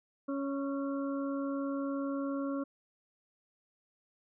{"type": "harmonic tone with a mistuned harmonic", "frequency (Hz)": 277.2, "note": "C#4", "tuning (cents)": 0, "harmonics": [1, 2, 4, 5], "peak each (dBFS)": [-33, -39, -45, -47], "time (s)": [0.28, 2.64], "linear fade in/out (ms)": 10, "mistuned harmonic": 5, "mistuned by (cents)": -22, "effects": []}